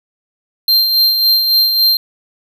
square tone with tremolo, 4166 Hz, C8, 8 cents flat, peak -8 dBFS, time 0.68-1.97 s, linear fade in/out 2 ms, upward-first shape sine, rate 3.6 Hz, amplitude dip 45%, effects none

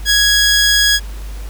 15% pulse tone, 1663 Hz, G#6, 2 cents sharp, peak -3 dBFS, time 0.05-1 s, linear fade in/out 50 ms, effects added 50 Hz sine -24 dBFS peak until 1.49 s + pink hiss -39 dBFS RMS until 1.49 s

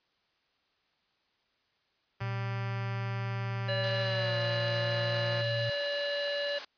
5% pulse tone with pitch glide, 196 to 176.65 Hz, G3 to F3, 0 to +20 cents, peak -27 dBFS, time 2.2-5.42 s, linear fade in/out 10 ms, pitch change -180 cents, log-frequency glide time 4.01-4.4 s
sine tone, 116.54 Hz, A#2, in tune, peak -32 dBFS, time 2.21-5.7 s, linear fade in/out 5 ms
harmonic tone, 574 Hz, D5, 40 cents flat, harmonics 1 / 3 / 5 / 7, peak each -32 / -37 / -39 / -40 dBFS, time 3.68-6.59 s, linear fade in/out 10 ms
white high-pass noise, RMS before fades -39 dBFS, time 3.83-6.65 s, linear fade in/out 5 ms, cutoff 410 Hz, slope 12 dB/octave
effects white hiss -73 dBFS RMS until 6.77 s + resampled to 11025 Hz

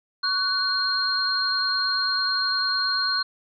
sine tone cluster, 1122 / 1489 / 4210 Hz, C#6 / F#6 / C8, +21 / +11 / +10 cents, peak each -29 / -27 / -23 dBFS, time 0.23-3.23 s, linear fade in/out 10 ms, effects none

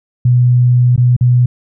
sine tone with dropouts, 123.47 Hz, B2, in tune, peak -6 dBFS, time 0.25-1.46 s, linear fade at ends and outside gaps 5 ms, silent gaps 0.962-0.977 / 1.165-1.209 s, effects none

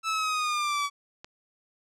sawtooth linear sweep, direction down, 1318.5 to 1136 Hz, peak -22 dBFS, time 0.03-0.9 s, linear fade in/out 50 ms
click, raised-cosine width 0.2 ms, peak -25 dBFS, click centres 1.245 s
effects low-pass 8000 Hz 12 dB/octave

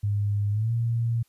sine tone with pitch glide, 102.5 to 116.39 Hz, G#2 to A#2, -22 to -2 cents, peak -22 dBFS, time 0.03-1.23 s, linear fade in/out 10 ms, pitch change +220 cents, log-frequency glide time 0.51-0.72 s, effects white hiss -67 dBFS RMS until 1.28 s + resampled to 32000 Hz

